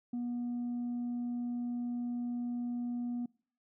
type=tone with tanh clipping; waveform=sine; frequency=241.7 Hz; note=B3; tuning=37 cents flat; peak=-34 dBFS; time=0.13-3.26 s; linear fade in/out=5 ms; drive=1 dB; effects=noise-tail reverb RT60 0.5 s tail -25 dB re dry